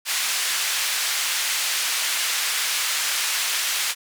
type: band-pass noise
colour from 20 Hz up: pink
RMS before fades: -24 dBFS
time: 0.05-3.95 s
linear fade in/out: 50 ms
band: 1900 to 12000 Hz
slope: 12 dB/octave
effects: none